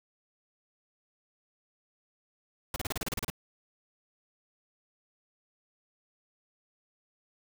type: noise bursts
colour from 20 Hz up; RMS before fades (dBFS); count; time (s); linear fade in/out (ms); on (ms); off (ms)
pink; -33; 11; 2.74-3.301; 2; 21; 33
effects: none